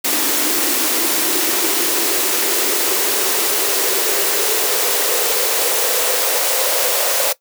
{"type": "noise with high-pass filter sweep", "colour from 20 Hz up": "white", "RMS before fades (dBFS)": -17, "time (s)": [0.04, 7.33], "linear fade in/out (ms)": 10, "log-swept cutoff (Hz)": [300, 540], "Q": 5.2, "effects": ["noise-tail reverb RT60 0.1 s tail -18 dB re dry"]}